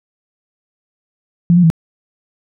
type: tone with pitch steps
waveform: sine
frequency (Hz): 172.3 / 177.7 / 163.1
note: F3 / F3 / E3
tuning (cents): -23 / +30 / -18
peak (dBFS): -6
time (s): 1.5-1.701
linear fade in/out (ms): 0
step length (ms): 67
effects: none